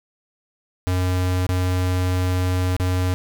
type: tone with dropouts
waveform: square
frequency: 91.3 Hz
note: F#2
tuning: 23 cents flat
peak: -19 dBFS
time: 0.87-3.14 s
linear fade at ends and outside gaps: 0 ms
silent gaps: 1.466-1.491 / 2.765-2.799 s
effects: none